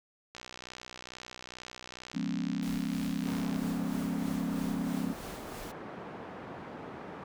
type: click train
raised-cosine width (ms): 0.2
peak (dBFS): -26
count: 201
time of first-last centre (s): 0.35-3.56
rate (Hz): 62.3
type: chord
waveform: sine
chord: C# dominant seventh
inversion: first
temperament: equal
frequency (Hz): 174.61 / 207.7 / 246.9 / 277.2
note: E#3 / G#3 / B3 / C#4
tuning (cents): 0 / 0 / 0 / 0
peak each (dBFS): -36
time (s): 2.14-5.14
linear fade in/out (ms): 20
type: noise with tremolo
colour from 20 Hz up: pink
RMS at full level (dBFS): -45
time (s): 2.62-5.72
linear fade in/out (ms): 10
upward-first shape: sine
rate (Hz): 3.1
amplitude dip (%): 45
type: band-pass noise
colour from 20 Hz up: pink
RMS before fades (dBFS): -44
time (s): 3.25-7.24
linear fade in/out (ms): 5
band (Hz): 180 to 1300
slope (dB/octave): 12
effects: none